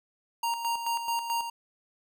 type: tone with tremolo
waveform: square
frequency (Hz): 932.3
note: A#5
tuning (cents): 0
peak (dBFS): -27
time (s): 0.43-1.5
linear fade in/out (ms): 5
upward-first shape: square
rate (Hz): 4.6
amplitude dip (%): 55
effects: none